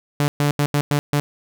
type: tone bursts at uneven times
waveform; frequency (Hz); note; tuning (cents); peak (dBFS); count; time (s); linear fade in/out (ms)
sawtooth; 145.4; D3; -17; -12; 6; 0.2-0.28 / 0.4-0.51 / 0.59-0.66 / 0.74-0.81 / 0.91-0.99 / 1.13-1.2; 0
effects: none